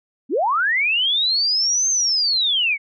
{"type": "linear two-way sweep", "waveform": "sine", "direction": "up then down", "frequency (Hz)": [213.4, 6380, 2150], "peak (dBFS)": -16, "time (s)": [0.29, 2.78], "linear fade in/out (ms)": 50, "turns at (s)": 1.89, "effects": []}